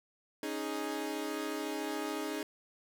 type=chord; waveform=sawtooth; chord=C# suspended second; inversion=none; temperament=equal; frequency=277.2 / 311.1 / 415.3 Hz; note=C#4 / D#4 / G#4; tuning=0 / 0 / 0 cents; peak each=-37 / -34 / -36 dBFS; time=0.43-2.43 s; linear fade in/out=2 ms; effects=none